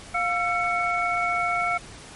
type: tone cluster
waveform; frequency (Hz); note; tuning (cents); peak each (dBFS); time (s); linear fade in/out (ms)
sine; 704 / 1347 / 2221; F5 / E6 / C#7; +14 / +37 / +3; -26; 0.14-1.78; 10
effects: pink hiss -43 dBFS RMS until 2.15 s + MP3 48 kbps